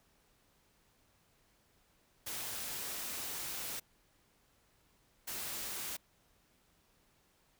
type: noise bursts at uneven times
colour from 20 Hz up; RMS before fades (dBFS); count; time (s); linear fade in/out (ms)
white; -41; 2; 2.26-3.8 / 5.27-5.97; 10
effects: pink hiss -71 dBFS RMS until 7.59 s